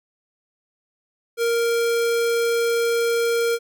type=tone; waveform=square; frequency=466.2 Hz; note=A#4; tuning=in tune; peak=-19 dBFS; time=1.37-3.59 s; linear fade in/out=50 ms; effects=none